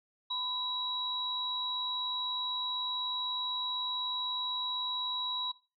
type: tone pair together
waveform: sine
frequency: 1007 / 3884 Hz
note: B5 / B7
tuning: +33 / -30 cents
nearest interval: octave + major seventh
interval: 2337 cents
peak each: -39 / -32 dBFS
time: 0.3-5.52 s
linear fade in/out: 10 ms
effects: noise-tail reverb RT60 0.3 s tail -17 dB re dry